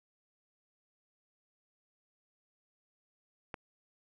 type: click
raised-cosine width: 0.5 ms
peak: -24 dBFS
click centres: 3.542 s
effects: none